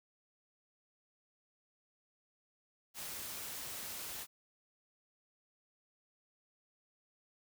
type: noise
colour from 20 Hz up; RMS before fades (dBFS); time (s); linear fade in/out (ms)
white; -44; 2.94-4.27; 50
effects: none